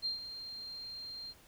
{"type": "tone with ADSR envelope", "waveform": "sine", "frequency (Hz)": 4186, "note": "C8", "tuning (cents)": 0, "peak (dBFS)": -31, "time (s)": [0.02, 1.34], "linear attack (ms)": 36, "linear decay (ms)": 130, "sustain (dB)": -11, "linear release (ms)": 44, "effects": ["pink hiss -61 dBFS RMS until 1.47 s"]}